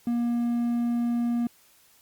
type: tone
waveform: triangle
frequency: 237.5 Hz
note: A#3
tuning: 33 cents sharp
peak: -21 dBFS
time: 0.07-1.47 s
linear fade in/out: 2 ms
effects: white hiss -59 dBFS RMS until 2.01 s + Opus 48 kbps